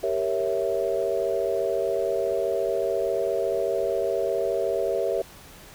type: chord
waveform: sine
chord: G diminished seventh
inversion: none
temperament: equal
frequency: 392 / 466.2 / 554.4 / 659.3 Hz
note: G4 / Bb4 / Db5 / Fb5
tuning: 0 / 0 / 0 / 0 cents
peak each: -28 dBFS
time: 0.03-5.22 s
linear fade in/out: 5 ms
effects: pink hiss -47 dBFS RMS until 5.74 s